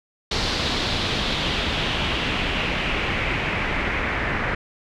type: noise with low-pass filter sweep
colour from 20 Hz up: pink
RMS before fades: -24 dBFS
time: 0.31-4.55 s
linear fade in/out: 5 ms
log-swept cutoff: 4400 to 1900 Hz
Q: 2.7
effects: none